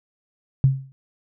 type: tone with exponential decay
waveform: sine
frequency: 134.2 Hz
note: C3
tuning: 44 cents sharp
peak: -9 dBFS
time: 0.64-0.92 s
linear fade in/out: 0 ms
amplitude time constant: 60 ms
effects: none